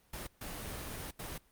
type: noise bursts at uneven times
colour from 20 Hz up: pink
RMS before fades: -42 dBFS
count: 3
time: 0.13-0.27 / 0.41-1.11 / 1.19-1.38 s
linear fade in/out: 5 ms
effects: pink hiss -68 dBFS RMS until 1.51 s + Opus 32 kbps